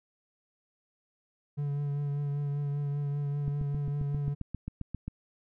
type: tone with vibrato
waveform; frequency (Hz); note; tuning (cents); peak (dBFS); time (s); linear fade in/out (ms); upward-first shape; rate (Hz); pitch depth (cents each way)
triangle; 143.6; D3; -39; -27; 1.57-4.35; 20; triangle; 5.1; 26
type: click train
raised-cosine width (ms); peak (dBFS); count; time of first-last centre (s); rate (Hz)
5; -23; 13; 3.48-5.08; 7.5
effects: none